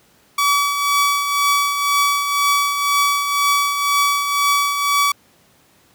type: tone with tremolo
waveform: sawtooth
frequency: 1142 Hz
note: D6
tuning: 49 cents flat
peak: -9 dBFS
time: 0.38-5.12 s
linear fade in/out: 5 ms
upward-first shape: triangle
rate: 2 Hz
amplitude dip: 55%
effects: pink hiss -54 dBFS RMS until 5.94 s + high-pass 100 Hz 12 dB/octave